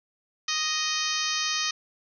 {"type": "harmonic tone", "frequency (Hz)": 622.3, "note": "D#5", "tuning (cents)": 0, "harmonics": [2, 3, 4, 5, 6, 7, 8, 9, 10], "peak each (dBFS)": [-34, -34, -34, -34, -34, -34, -34, -34, -34], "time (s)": [0.48, 1.71], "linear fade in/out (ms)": 5, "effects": []}